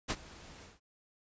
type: noise with ADSR envelope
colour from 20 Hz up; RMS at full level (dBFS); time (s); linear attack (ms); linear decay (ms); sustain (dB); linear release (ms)
pink; -31; 0.08-0.8; 25; 47; -21; 170
effects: resampled to 16000 Hz